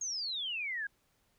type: exponential sweep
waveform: sine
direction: down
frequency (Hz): 6645 to 1600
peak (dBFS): -34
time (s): 0.01-0.87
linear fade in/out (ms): 5
effects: pink hiss -73 dBFS RMS until 1.38 s